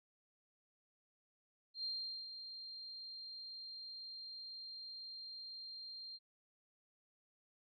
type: tone with ADSR envelope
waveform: sine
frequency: 4186 Hz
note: C8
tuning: in tune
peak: -38 dBFS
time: 1.74-6.19 s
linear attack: 100 ms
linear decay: 430 ms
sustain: -9 dB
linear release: 39 ms
effects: none